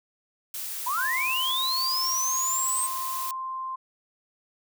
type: noise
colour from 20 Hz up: blue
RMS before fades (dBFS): -34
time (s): 0.54-3.31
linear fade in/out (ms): 2
type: linear sweep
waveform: sine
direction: up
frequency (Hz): 932.3 to 8480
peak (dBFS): -25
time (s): 0.86-2.87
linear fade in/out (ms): 10
type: tone with pitch glide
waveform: sine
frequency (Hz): 1036 to 1046.8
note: C6 to C6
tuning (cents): -17 to 0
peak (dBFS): -30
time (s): 0.97-3.76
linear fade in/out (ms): 10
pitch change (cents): +17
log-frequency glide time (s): 1.37-1.6
effects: none